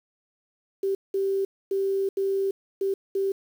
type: tone bursts at uneven times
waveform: sine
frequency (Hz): 390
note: G4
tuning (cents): -9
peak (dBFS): -22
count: 6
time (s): 0.83-0.95 / 1.14-1.45 / 1.71-2.09 / 2.17-2.51 / 2.81-2.94 / 3.15-3.32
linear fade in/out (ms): 5
effects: 8-bit